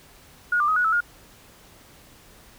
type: tone with pitch steps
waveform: sine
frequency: 1441 / 1188 / 1262 / 1463 / 1309 / 1424 Hz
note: F#6 / D6 / D#6 / F#6 / E6 / F6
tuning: -46 / +20 / +24 / -20 / -13 / +33 cents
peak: -18 dBFS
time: 0.52-1.006 s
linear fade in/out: 5 ms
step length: 81 ms
effects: pink hiss -51 dBFS RMS until 2.58 s